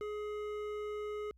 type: tone with hard clipping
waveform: sine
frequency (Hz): 420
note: G#4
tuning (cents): +19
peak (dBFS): -39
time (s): 0.01-1.31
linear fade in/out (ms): 0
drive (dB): 11
effects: added 62 Hz sine -60 dBFS peak until 1.37 s